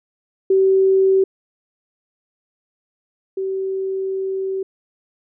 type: tone pair in turn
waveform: sine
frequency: 383.5 / 383.5 Hz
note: G4 / G4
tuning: -38 / -38 cents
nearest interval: unison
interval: 0 cents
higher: neither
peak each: -11 / -20 dBFS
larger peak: first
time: 0.5-1.24 / 3.37-4.63 s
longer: second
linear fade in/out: 5 ms
effects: none